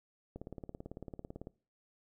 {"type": "click train", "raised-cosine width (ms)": 2, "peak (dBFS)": -30, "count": 21, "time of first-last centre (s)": [0.36, 1.471], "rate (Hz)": 18, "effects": ["noise-tail reverb RT60 0.4 s tail -23 dB re dry"]}